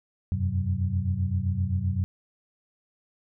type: tone cluster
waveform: sine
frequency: 87.1 / 94.8 / 128.8 / 187.1 Hz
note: F2 / F#2 / C3 / F#3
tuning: -4 / +43 / -27 / +20 cents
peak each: -29 / -26 / -33 / -33 dBFS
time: 0.32-2.04 s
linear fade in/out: 0 ms
effects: none